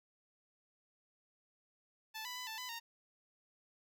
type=tone with pitch steps; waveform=10% pulse; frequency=876 / 992 / 1000 / 883 / 1002 / 925 Hz; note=A5 / B5 / B5 / A5 / B5 / A#5; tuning=-8 / +7 / +21 / +6 / +25 / -14 cents; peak=-34 dBFS; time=2.14-2.8 s; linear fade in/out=20 ms; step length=110 ms; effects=none